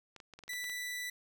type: clicks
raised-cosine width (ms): 0.2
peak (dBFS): -33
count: 9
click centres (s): 0.163 / 0.202 / 0.337 / 0.39 / 0.437 / 0.48 / 0.534 / 0.642 / 0.697
type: tone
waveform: sawtooth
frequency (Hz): 1975.5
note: B6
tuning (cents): 0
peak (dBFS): -34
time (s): 0.49-1.1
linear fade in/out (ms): 5
effects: none